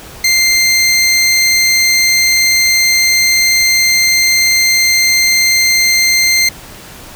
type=tone; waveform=20% pulse; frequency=2093 Hz; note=C7; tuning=in tune; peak=-3 dBFS; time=0.24-6.49 s; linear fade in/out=5 ms; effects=pink hiss -33 dBFS RMS until 7.15 s